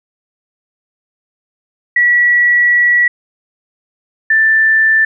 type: tone pair in turn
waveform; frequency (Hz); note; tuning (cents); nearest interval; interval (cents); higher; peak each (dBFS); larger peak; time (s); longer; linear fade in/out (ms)
sine; 1937 / 1769.9; B6 / A6; -34 / +10; major second; 156; first; -7; neither; 1.96-3.08 / 4.3-5.05; first; 5
effects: none